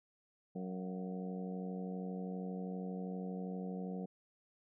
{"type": "harmonic tone with a mistuned harmonic", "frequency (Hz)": 92.5, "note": "F#2", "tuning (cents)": 0, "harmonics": [2, 3, 4, 5, 6, 7, 8], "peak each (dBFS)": [-40, -50, -53, -47, -55, -56, -54], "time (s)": [0.55, 4.06], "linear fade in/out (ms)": 10, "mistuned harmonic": 7, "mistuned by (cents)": 78, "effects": []}